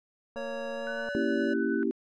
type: tone with pitch glide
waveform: square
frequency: 555 to 573.9 Hz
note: C#5 to D5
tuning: +2 to -40 cents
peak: -35 dBFS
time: 0.36-1.54 s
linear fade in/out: 10 ms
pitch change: +58 cents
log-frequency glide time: 0.73-1.08 s
type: click train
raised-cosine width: 1 ms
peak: -29 dBFS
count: 169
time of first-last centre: 0.36-1.087 s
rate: 231 Hz
type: tone with tremolo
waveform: sine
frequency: 1500 Hz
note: F#6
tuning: 23 cents sharp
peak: -34 dBFS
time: 0.87-1.83 s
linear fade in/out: 0 ms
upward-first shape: sine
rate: 9.6 Hz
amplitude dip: 35%
type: chord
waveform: sine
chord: A# diminished seventh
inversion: none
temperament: equal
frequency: 233.1 / 277.2 / 329.6 / 392 Hz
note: A#3 / C#4 / E4 / G4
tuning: 0 / 0 / 0 / 0 cents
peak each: -31 dBFS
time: 1.15-1.91 s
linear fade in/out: 0 ms
effects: low-pass 4000 Hz 12 dB/octave